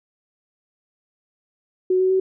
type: tone with pitch steps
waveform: sine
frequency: 370 / 374.1 / 378.2 Hz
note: F#4 / F#4 / F#4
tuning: 0 / +19 / +38 cents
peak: -15 dBFS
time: 1.9-2.2 s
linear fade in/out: 5 ms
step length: 100 ms
effects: none